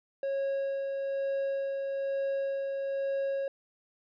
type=tone with tremolo; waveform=triangle; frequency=548 Hz; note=C#5; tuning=20 cents flat; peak=-26 dBFS; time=0.23-3.48 s; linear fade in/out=2 ms; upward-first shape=sine; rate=1.1 Hz; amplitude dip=30%; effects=resampled to 11025 Hz